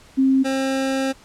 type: tone pair in turn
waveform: sine / 25% pulse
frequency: 266.1 / 267.3 Hz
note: C4 / C4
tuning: +29 / +37 cents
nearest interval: unison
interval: 8 cents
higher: second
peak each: -13 / -16 dBFS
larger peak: first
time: 0.17-0.44 / 0.44-1.13 s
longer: second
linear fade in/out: 20 ms
effects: pink hiss -49 dBFS RMS until 1.24 s + low-pass 9000 Hz 12 dB/octave